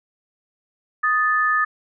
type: tone pair together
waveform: sine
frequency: 1244.5 / 1752.4 Hz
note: D#6 / A6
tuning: 0 / -7 cents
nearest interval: tritone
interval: 593 cents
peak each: -19 dBFS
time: 1.03-1.65 s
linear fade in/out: 10 ms
effects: none